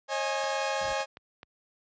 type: chord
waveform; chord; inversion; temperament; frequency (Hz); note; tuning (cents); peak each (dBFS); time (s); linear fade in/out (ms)
sawtooth; C# suspended second; none; equal with one note detuned; 542.3 / 622.3 / 830.6; C#5 / D#5 / G#5; -38 / 0 / 0; -28 / -30 / -28; 0.08-1.06; 50
type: clicks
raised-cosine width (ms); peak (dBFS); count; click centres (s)
0.3; -28; 4; 0.439 / 1.005 / 1.171 / 1.431
type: noise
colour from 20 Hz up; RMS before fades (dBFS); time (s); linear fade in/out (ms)
brown; -42; 0.81-0.93; 2
effects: high-pass 60 Hz 12 dB/octave + resampled to 16000 Hz